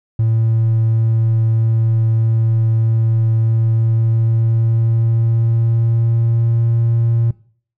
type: tone with pitch glide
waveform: triangle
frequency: 112.7 to 115.8 Hz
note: A2 to A#2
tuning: +42 to -11 cents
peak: -9 dBFS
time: 0.19-7.31 s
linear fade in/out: 5 ms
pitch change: +47 cents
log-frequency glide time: 3.42-6.72 s
effects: noise-tail reverb RT60 0.5 s tail -22 dB re dry + tanh soft clip ceiling -6 dBFS